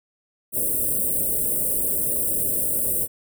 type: band-stop noise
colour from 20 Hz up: white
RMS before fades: -23 dBFS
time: 0.52-3.08 s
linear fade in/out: 50 ms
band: 630 to 8200 Hz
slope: 96 dB/octave
effects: none